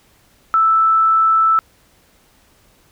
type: tone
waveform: sine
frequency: 1318.5 Hz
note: E6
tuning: in tune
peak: -10 dBFS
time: 0.54-1.59 s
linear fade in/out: 0 ms
effects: pink hiss -54 dBFS RMS until 2.91 s